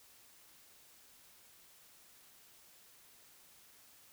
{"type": "silence", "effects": ["white hiss -62 dBFS RMS until 4.12 s"]}